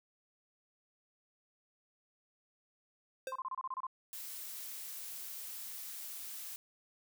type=tone with exponential decay; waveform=square; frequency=523.3 Hz; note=C5; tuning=in tune; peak=-36 dBFS; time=3.27-3.41 s; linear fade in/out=2 ms; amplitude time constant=29 ms
type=tone bursts; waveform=sine; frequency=1046.5 Hz; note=C6; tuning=in tune; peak=-36 dBFS; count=9; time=3.32-3.868 s; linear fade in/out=2 ms; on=36 ms; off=28 ms
type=noise; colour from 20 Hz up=blue; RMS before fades=-45 dBFS; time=4.13-6.56 s; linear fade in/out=0 ms
effects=none